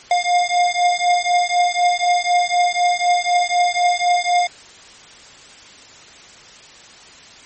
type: beating tone pair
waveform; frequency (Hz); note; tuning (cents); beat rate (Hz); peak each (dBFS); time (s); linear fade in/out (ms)
square; 707 / 711; F5 / F5; +21 / +31; 4; -18; 0.11-4.47; 2
effects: white hiss -42 dBFS RMS until 7.45 s + MP3 32 kbps